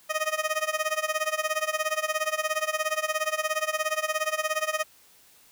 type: tone with tremolo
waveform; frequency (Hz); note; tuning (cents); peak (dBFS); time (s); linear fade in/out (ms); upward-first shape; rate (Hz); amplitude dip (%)
15% pulse; 622.3; D#5; 0; -16; 0.09-4.84; 20; sine; 17; 90
effects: white hiss -57 dBFS RMS until 5.51 s